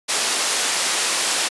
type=band-pass noise; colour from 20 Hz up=white; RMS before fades=-21 dBFS; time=0.08-1.49 s; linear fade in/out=20 ms; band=350 to 9100 Hz; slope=12 dB/octave; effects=resampled to 24000 Hz